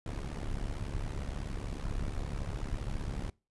brown noise with amplitude modulation, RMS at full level -32 dBFS, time 0.06-3.3 s, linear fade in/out 2 ms, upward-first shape sine, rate 70.9 Hz, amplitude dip 85%, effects noise-tail reverb RT60 0.3 s tail -24 dB re dry + resampled to 24000 Hz

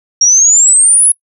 sine exponential sweep, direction up, 5588 to 10548 Hz, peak -4 dBFS, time 0.21-1.12 s, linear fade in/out 5 ms, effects noise-tail reverb RT60 0.1 s tail -25 dB re dry

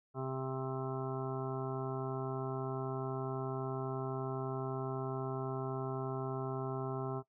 harmonic tone, 131.9 Hz, C3, 14 cents sharp, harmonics 1 / 2 / 3 / 5 / 6 / 7 / 8 / 9 / 10, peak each -39 / -45 / -41 / -45 / -47 / -55 / -48 / -56 / -48 dBFS, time 0.14-7.23 s, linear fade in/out 50 ms, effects noise-tail reverb RT60 0.1 s tail -18 dB re dry

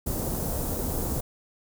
pink band-stop noise, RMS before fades -29 dBFS, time 0.06-1.21 s, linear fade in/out 10 ms, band 630 to 10000 Hz, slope 12 dB/octave, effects none

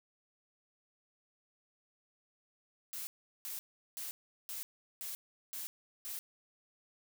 blue noise bursts, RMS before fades -42 dBFS, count 7, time 2.93-6.19 s, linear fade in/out 0 ms, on 140 ms, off 380 ms, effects none

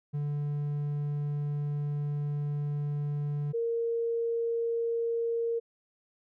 triangle / sine tone pair in turn, 146 / 463.5 Hz, D3 / A#4, -10 / -10 cents, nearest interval octave + minor sixth, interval 2000 cents, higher second, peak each -27 dBFS, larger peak neither, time 0.13-3.53 / 3.53-5.6 s, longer first, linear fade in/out 20 ms, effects none

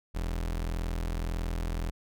35% pulse tone, 41.75 Hz, E1, 23 cents sharp, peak -28 dBFS, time 0.14-1.91 s, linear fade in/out 20 ms, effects none

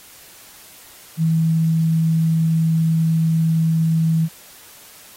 sine tone, 162 Hz, E3, 30 cents flat, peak -14 dBFS, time 1.17-4.29 s, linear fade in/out 50 ms, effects white hiss -44 dBFS RMS until 5.16 s + AAC 48 kbps

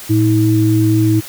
sine tone pair together, 113 / 319.6 Hz, A2 / D#4, +47 / +47 cents, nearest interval octave + tritone, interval 1800 cents, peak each -12 dBFS, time 0.09-1.21 s, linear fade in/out 20 ms, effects white hiss -32 dBFS RMS until 1.28 s

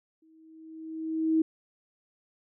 sine tone with exponential growth, 319.6 Hz, D#4, 47 cents sharp, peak -19 dBFS, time 0.22-1.42 s, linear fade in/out 5 ms, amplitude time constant 260 ms, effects none

